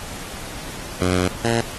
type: tone pair in turn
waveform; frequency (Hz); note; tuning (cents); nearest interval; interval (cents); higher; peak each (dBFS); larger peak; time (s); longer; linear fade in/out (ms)
10% pulse; 90.9 / 115.94; F#2 / A#2; -30 / -9; major third; 421; second; -9; neither; 1.01-1.28 / 1.44-1.61; first; 5
effects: pink hiss -34 dBFS RMS until 1.78 s + AAC 32 kbps